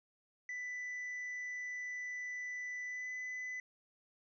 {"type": "tone with pitch glide", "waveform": "triangle", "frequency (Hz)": [1987, 2005], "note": ["B6", "B6"], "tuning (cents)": [10, 26], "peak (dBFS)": -38, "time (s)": [0.49, 3.6], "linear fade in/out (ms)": 2, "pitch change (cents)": 16, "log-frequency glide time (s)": [2.85, 3.09], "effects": ["resampled to 16000 Hz"]}